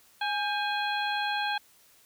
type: harmonic tone with a mistuned harmonic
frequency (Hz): 830.6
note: G#5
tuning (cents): 0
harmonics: 1 / 2 / 3 / 4 / 5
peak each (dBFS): -30 / -32 / -37 / -36 / -39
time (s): 0.21-1.58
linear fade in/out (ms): 5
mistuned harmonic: 2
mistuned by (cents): -75
effects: white hiss -60 dBFS RMS until 2.05 s